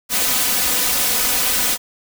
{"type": "noise with comb filter", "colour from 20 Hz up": "white", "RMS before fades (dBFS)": -18, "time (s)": [0.09, 1.78], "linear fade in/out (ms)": 50, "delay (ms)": 4, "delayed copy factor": 1, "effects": []}